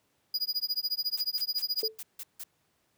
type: tone with tremolo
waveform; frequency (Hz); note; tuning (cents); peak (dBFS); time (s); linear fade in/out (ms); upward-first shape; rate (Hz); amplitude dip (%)
square; 4907; D#8; -25; -26; 0.34-1.88; 2; sine; 14; 100
type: noise bursts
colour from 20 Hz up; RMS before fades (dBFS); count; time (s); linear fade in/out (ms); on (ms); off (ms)
blue; -40; 7; 1.17-2.438; 5; 44; 160
type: tone with exponential decay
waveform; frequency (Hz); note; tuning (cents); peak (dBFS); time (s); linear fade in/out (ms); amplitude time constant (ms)
sine; 440; A4; 0; -27; 1.83-1.99; 2; 33
effects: pink hiss -72 dBFS RMS until 2.97 s + high-pass 100 Hz 12 dB/octave